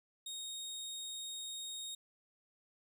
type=tone; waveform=25% pulse; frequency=3729 Hz; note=A#7; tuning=in tune; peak=-38 dBFS; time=0.26-1.95 s; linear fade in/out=5 ms; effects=none